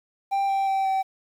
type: tone with pitch steps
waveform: triangle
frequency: 788 / 781.7 / 775.4 / 769.1 Hz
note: G5 / G5 / G5 / G5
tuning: +9 / -5 / -19 / -33 cents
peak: -19 dBFS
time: 0.31-1.03 s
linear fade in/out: 20 ms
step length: 180 ms
effects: 9-bit